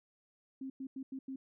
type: tone bursts at uneven times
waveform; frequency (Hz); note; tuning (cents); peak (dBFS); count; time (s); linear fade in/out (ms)
sine; 266.2; C4; +30; -39; 5; 0.61-0.7 / 0.8-0.87 / 0.96-1.03 / 1.12-1.19 / 1.28-1.36; 5
effects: none